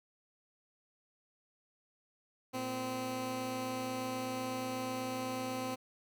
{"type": "tone pair together", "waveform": "15% pulse", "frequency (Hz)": [114.9, 257.9], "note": ["A#2", "C4"], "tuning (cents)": [-25, -25], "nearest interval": "octave + major second", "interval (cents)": 1400, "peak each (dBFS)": [-39, -30], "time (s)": [2.53, 5.76], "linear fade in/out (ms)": 20, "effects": []}